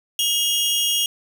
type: tone pair together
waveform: sawtooth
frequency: 2858 / 3275 Hz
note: F7 / G#7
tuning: +39 / -25 cents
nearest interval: major second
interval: 236 cents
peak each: -18 dBFS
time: 0.19-1.06 s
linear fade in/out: 2 ms
effects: none